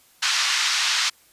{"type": "band-pass noise", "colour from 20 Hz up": "white", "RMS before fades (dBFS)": -22, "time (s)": [0.22, 1.1], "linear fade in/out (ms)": 10, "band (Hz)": [1100, 5800], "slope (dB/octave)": 24, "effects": ["white hiss -56 dBFS RMS until 1.32 s", "resampled to 32000 Hz"]}